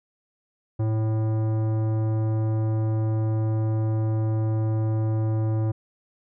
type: tone with tanh clipping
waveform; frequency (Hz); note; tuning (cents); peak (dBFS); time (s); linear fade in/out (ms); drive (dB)
sine; 109.9; A2; -2; -23; 0.79-5.72; 10; 15
effects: none